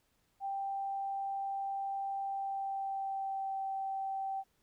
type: tone with pitch glide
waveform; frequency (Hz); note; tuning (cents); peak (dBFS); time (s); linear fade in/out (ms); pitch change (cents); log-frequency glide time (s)
sine; 786 to 776.1; G5 to G5; +4 to -18; -34; 0.4-4.44; 50; -22; 2.23-3.58
effects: pink hiss -75 dBFS RMS until 4.62 s